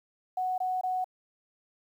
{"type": "tone bursts", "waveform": "sine", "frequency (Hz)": 740, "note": "F#5", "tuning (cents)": 0, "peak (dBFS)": -27, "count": 3, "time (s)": [0.37, 1.044], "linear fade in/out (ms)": 5, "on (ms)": 210, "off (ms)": 22, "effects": ["10-bit"]}